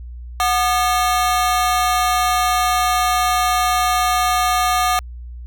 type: ring-modulated tone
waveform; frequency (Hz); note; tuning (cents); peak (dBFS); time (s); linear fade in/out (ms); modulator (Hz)
40% pulse; 975; B5; -23; -11; 0.4-4.99; 0; 242
effects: added 60 Hz sine -30 dBFS peak until 5.46 s